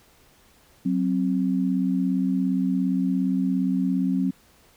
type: tone pair together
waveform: sine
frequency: 186.6 / 263.9 Hz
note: F#3 / C4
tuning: +15 / +15 cents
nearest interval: tritone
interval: 600 cents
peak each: -23 dBFS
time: 0.85-4.31 s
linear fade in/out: 10 ms
effects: pink hiss -57 dBFS RMS until 4.76 s

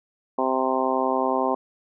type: harmonic tone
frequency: 130.8 Hz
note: C3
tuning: in tune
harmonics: 2 / 3 / 4 / 5 / 6 / 7 / 8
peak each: -28 / -28 / -28 / -28 / -28 / -28 / -28 dBFS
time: 0.38-1.55 s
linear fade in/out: 5 ms
effects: none

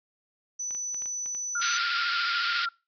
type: tone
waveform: sine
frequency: 5980 Hz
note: F#8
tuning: 17 cents sharp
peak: -30 dBFS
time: 0.59-1.78 s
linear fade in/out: 10 ms
type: clicks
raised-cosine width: 0.3 ms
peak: -31 dBFS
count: 9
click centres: 0.708 / 0.749 / 0.945 / 1.021 / 1.058 / 1.26 / 1.349 / 1.602 / 1.74 s
type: tone with vibrato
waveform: sine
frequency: 1396.9 Hz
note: F6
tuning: in tune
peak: -27 dBFS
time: 1.55-2.69 s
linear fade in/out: 5 ms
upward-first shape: triangle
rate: 14 Hz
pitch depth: 47 cents each way
type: band-pass noise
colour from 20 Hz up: white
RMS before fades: -31 dBFS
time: 1.61-2.66 s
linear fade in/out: 10 ms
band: 1200 to 5100 Hz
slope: 96 dB/octave
effects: noise-tail reverb RT60 0.3 s tail -25 dB re dry

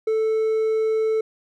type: tone with hard clipping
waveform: triangle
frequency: 440 Hz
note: A4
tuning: in tune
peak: -19 dBFS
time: 0.07-1.21 s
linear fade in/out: 5 ms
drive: 5 dB
effects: none

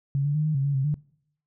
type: tone with pitch steps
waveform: sine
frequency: 139.2 / 144.6 / 152.6 / 154.7 / 136.4 / 141.6 / 133.9 / 148.6 Hz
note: C#3 / D3 / D#3 / D#3 / C#3 / C#3 / C3 / D3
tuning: +8 / -27 / -33 / -10 / -28 / +37 / +40 / +21 cents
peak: -21 dBFS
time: 0.15-0.942 s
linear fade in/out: 0 ms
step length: 99 ms
effects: noise-tail reverb RT60 0.7 s tail -24 dB re dry

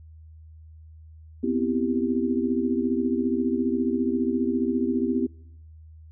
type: chord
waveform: sine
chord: C major seventh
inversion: third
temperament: equal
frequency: 246.9 / 261.6 / 329.6 / 392 Hz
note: B3 / C4 / E4 / G4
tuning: 0 / 0 / 0 / 0 cents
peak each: -25 / -27 / -29 / -29 dBFS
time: 1.43-5.27 s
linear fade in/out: 10 ms
effects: noise-tail reverb RT60 0.8 s tail -26 dB re dry + added 79 Hz sine -44 dBFS peak until 6.11 s

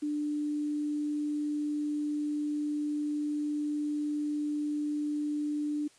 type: tone with quantisation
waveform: sine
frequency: 296.6 Hz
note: D4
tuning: 17 cents sharp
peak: -29 dBFS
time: 0.02-5.88 s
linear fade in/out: 10 ms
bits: 9
effects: white hiss -61 dBFS RMS until 5.98 s + resampled to 22050 Hz

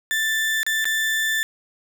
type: tone with dropouts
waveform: 35% pulse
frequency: 1768 Hz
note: A6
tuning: 8 cents sharp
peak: -18 dBFS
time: 0.11-1.43 s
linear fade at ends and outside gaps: 0 ms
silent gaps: 0.631-0.665 / 0.844-0.854 s
effects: none

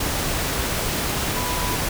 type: tone in noise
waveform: sine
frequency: 987.8 Hz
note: B5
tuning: in tune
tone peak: -28 dBFS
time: 1.36-1.76 s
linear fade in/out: 5 ms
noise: pink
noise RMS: -24 dBFS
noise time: 0-1.89 s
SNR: -7 dB
effects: none

